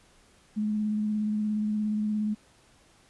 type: tone with vibrato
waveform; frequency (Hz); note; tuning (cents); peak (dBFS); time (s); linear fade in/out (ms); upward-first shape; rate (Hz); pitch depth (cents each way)
sine; 212.1; G#3; +37; -25; 0.56-2.35; 20; square; 17; 14
effects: pink hiss -60 dBFS RMS until 3.09 s + resampled to 24000 Hz